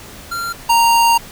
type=tone pair in turn; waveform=square; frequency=1381 / 928.9 Hz; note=F6 / A#5; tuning=-20 / -6 cents; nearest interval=perfect fifth; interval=686 cents; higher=first; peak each=-21 / -10 dBFS; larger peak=second; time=0.31-0.53 / 0.69-1.18 s; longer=second; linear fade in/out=10 ms; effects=pink hiss -36 dBFS RMS until 1.31 s